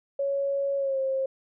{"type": "tone with pitch glide", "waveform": "sine", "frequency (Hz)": [556, 533.4], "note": ["C#5", "C5"], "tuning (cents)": [5, 33], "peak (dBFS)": -24, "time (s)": [0.19, 1.26], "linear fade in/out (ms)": 5, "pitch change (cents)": -72, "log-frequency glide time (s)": [0.77, 0.99], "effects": []}